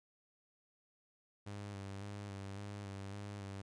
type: tone with vibrato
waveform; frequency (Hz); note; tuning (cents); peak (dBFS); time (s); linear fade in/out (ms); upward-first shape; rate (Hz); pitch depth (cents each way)
sawtooth; 100; G2; +35; -40; 1.46-3.62; 10; square; 1.8; 29
effects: resampled to 22050 Hz